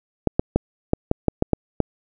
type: clicks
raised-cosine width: 2 ms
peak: -3 dBFS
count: 9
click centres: 0.273 / 0.395 / 0.56 / 0.934 / 1.114 / 1.283 / 1.424 / 1.533 / 1.803 s
effects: none